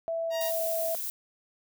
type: tone with pitch glide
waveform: sine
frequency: 661 to 655.3 Hz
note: E5 to E5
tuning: +5 to -10 cents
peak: -28 dBFS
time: 0.08-0.95 s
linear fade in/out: 0 ms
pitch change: -15 cents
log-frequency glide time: 0.27-0.49 s
type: tone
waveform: 10% pulse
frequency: 940 Hz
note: A#5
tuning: 14 cents sharp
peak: -27 dBFS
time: 0.3-0.52 s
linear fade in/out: 50 ms
type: noise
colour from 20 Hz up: violet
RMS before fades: -34 dBFS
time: 0.41-1.1 s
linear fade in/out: 0 ms
effects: none